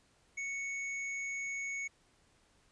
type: tone with tanh clipping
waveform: sine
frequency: 2217 Hz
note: C#7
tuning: in tune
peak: -38 dBFS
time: 0.37-1.88 s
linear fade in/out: 10 ms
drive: 14 dB
effects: pink hiss -69 dBFS RMS until 2.71 s + resampled to 22050 Hz